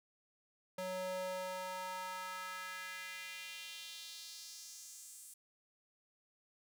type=tone with high-pass filter sweep; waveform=square; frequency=185 Hz; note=F#3; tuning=in tune; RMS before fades=-45 dBFS; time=0.78-5.34 s; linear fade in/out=5 ms; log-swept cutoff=410 to 9000 Hz; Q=2.2; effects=none